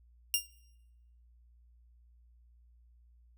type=tone with exponential decay; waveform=10% pulse; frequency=2800 Hz; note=F7; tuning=4 cents sharp; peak=-14 dBFS; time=0.34-0.48 s; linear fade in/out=1 ms; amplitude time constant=29 ms; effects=noise-tail reverb RT60 0.9 s tail -21 dB re dry + added 59 Hz sine -59 dBFS peak until 3.37 s